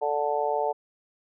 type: harmonic tone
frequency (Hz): 146.83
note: D3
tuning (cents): 0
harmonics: 3 / 4 / 5 / 6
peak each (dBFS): -29 / -29 / -29 / -29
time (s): 0.01-0.73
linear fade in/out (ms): 20
effects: none